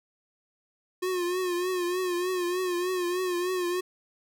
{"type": "tone with vibrato", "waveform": "square", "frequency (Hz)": 360.3, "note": "F#4", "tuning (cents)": -46, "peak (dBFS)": -27, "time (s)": [1.02, 3.81], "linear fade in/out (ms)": 10, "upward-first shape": "triangle", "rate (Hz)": 3.3, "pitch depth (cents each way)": 70, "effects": []}